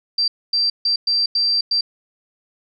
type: tone bursts at uneven times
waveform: sine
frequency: 4699 Hz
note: D8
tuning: in tune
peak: -15 dBFS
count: 6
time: 0.18-0.28 / 0.53-0.7 / 0.85-0.96 / 1.07-1.26 / 1.35-1.61 / 1.71-1.81 s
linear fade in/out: 5 ms
effects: none